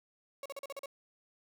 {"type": "tone bursts", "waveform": "35% pulse", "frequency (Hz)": 554.4, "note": "C#5", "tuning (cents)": 0, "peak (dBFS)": -38, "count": 7, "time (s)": [0.43, 0.859], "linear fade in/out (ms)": 2, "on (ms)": 27, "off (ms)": 40, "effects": []}